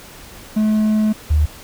triangle / sine tone pair in turn, 214.9 / 75.84 Hz, A3 / D#2, -41 / -44 cents, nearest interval octave + tritone, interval 1803 cents, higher first, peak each -11 dBFS, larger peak neither, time 0.56-1.13 / 1.3-1.46 s, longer first, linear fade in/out 10 ms, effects pink hiss -39 dBFS RMS until 1.63 s

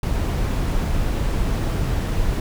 brown noise, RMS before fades -21 dBFS, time 0.03-2.4 s, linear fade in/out 2 ms, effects none

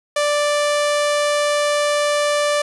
sawtooth tone, 587.3 Hz, D5, in tune, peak -12 dBFS, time 0.16-2.62 s, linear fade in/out 5 ms, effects resampled to 24000 Hz + 7-bit

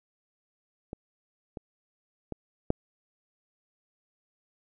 clicks, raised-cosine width 2 ms, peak -23 / -24 / -21 / -10 dBFS, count 4, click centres 0.931 / 1.572 / 2.323 / 2.704 s, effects none

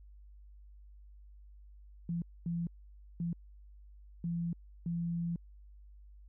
sine tone bursts at uneven times, 170.2 Hz, F3, 44 cents flat, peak -32 dBFS, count 5, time 2.09-2.22 / 2.46-2.67 / 3.2-3.33 / 4.24-4.53 / 4.86-5.36 s, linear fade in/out 2 ms, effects added 50 Hz sine -52 dBFS peak until 6.28 s

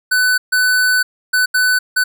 square tone bursts at uneven times, 1500 Hz, F#6, 23 cents sharp, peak -12 dBFS, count 5, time 0.11-0.38 / 0.52-1.03 / 1.33-1.46 / 1.54-1.79 / 1.96-2.04 s, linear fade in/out 10 ms, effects none

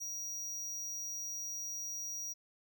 square tone, 5750 Hz, F8, 50 cents sharp, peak -39 dBFS, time 0-2.34 s, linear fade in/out 20 ms, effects none

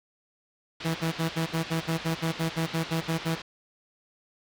white low-pass noise, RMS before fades -40 dBFS, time 0.8-3.42 s, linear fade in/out 5 ms, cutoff 4200 Hz, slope 24 dB/octave
sawtooth tone bursts, 163.2 Hz, E3, 17 cents flat, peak -21 dBFS, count 15, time 0.84-3.358 s, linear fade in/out 20 ms, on 110 ms, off 62 ms
effects none

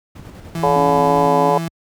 brown noise with tremolo, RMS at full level -31 dBFS, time 0.15-1.28 s, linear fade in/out 10 ms, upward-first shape square, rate 10 Hz, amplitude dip 35%
35% pulse tone, 166 Hz, E3, 12 cents sharp, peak -20 dBFS, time 0.55-1.68 s, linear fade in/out 2 ms
harmonic tone, 143 Hz, D3, 46 cents flat, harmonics 3 / 4 / 5 / 6 / 7, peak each -19 / -19 / -19 / -19 / -19 dBFS, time 0.63-1.58 s, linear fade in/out 2 ms
sine tone with vibrato, 272.3 Hz, C#4, 31 cents flat, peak -22 dBFS, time 0.76-1.5 s, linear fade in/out 0 ms, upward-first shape sine, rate 2.9 Hz, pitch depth 50 cents each way
effects high-pass 60 Hz 12 dB/octave

